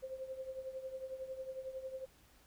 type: tone with tremolo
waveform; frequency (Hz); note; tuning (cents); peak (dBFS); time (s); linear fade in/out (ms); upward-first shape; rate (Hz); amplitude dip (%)
sine; 525; C5; +6; -38; 0.02-2.06; 20; triangle; 11; 80
effects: added 60 Hz sine -70 dBFS peak until 2.46 s + pink hiss -66 dBFS RMS until 2.46 s